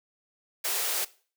white high-pass noise, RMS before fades -29 dBFS, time 0.64-1.05 s, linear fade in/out 10 ms, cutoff 350 Hz, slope 96 dB/octave, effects noise-tail reverb RT60 0.4 s tail -19 dB re dry

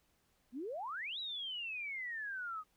sine exponential two-way sweep, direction up then down, 226.5 to 3951 to 1229 Hz, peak -39 dBFS, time 0.52-2.64 s, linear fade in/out 50 ms, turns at 1.19 s, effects pink hiss -75 dBFS RMS until 2.76 s

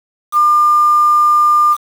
sine tone with quantisation, 1200 Hz, D6, 37 cents sharp, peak -7 dBFS, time 0.32-1.77 s, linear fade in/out 50 ms, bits 5, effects none

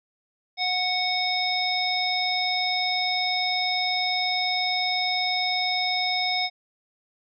harmonic tone with a mistuned harmonic, 740 Hz, F#5, in tune, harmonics 1 / 3 / 5 / 7, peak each -28 / -28 / -28 / -28 dBFS, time 0.57-6.5 s, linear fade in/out 50 ms, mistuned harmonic 1, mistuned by -20 cents, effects none

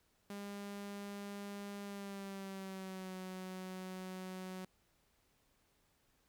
sawtooth tone with pitch glide, 201.7 to 186.03 Hz, G3 to F#3, +50 to +10 cents, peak -40 dBFS, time 0.3-4.65 s, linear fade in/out 2 ms, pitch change -140 cents, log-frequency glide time 1.83-3.15 s, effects pink hiss -75 dBFS RMS until 6.28 s

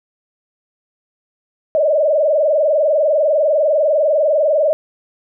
sine tone with vibrato, 600 Hz, D5, 37 cents sharp, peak -11 dBFS, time 1.75-4.73 s, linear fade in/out 0 ms, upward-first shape sine, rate 20 Hz, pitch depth 130 cents each way, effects none

